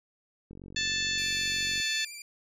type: click train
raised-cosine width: 3 ms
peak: -33 dBFS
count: 61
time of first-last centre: 0.51-1.8 s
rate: 46.5 Hz
type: harmonic tone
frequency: 880 Hz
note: A5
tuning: in tune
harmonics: 2 / 3 / 4 / 5 / 6 / 7 / 8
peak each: -33 / -34 / -33 / -34 / -45 / -41 / -39 dBFS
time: 0.76-2.05 s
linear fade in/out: 5 ms
type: tone with vibrato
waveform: 15% pulse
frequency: 2367 Hz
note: D7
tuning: 13 cents sharp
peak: -34 dBFS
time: 1.18-2.22 s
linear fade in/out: 2 ms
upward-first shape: square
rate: 14 Hz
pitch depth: 23 cents each way
effects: none